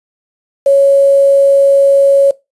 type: tone with quantisation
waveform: sine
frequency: 554.4 Hz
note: C#5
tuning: in tune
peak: -4 dBFS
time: 0.66-2.31 s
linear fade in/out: 5 ms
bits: 5
effects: noise-tail reverb RT60 0.2 s tail -19 dB re dry + resampled to 24000 Hz